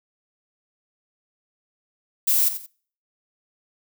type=noise with echo; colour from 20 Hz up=violet; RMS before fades=-19 dBFS; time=2.27-2.49 s; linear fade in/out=10 ms; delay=88 ms; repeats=2; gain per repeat=-11 dB; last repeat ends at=2.666 s; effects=noise-tail reverb RT60 0.5 s tail -25 dB re dry